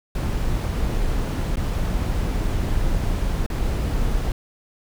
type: noise with dropouts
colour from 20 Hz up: brown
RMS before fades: -22 dBFS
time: 0.15-4.32 s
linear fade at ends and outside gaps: 2 ms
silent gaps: 1.558-1.569 / 3.463-3.5 s
effects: none